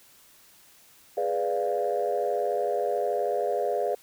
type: chord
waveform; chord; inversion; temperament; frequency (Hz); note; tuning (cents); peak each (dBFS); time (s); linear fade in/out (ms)
sine; G# diminished seventh; none; equal; 415.3 / 493.9 / 587.3 / 698.5; G#4 / B4 / D5 / F5; 0 / 0 / 0 / 0; -29; 1.17-3.95; 5
effects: tanh soft clip ceiling -16 dBFS + white hiss -56 dBFS RMS until 4.02 s